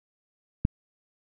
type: click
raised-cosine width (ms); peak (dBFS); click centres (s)
5; -9; 0.651
effects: none